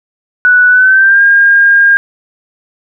sine tone with pitch glide, 1480 to 1614 Hz, F#6 to G#6, 0 to -50 cents, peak -3 dBFS, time 0.45-1.97 s, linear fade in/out 0 ms, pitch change +150 cents, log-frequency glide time 0.69-1.22 s, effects none

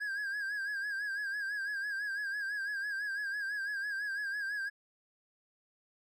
triangle tone with vibrato, 1631 Hz, G#6, 32 cents flat, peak -32 dBFS, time 0-4.7 s, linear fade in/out 20 ms, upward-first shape sine, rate 6 Hz, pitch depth 72 cents each way, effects none

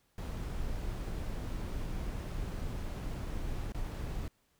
brown noise with dropouts, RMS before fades -37 dBFS, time 0.18-4.28 s, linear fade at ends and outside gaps 1 ms, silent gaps 3.721-3.746 s, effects pink hiss -73 dBFS RMS until 4.59 s

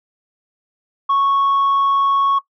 sine tone, 1106 Hz, C#6, 4 cents flat, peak -11 dBFS, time 1.09-2.39 s, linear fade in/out 10 ms, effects noise-tail reverb RT60 0.1 s tail -17 dB re dry + tanh soft clip ceiling -11 dBFS

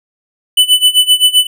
square tone with tremolo, 2993 Hz, F#7, 19 cents sharp, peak -4 dBFS, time 0.57-1.47 s, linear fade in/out 5 ms, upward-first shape sine, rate 7.7 Hz, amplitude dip 90%, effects none

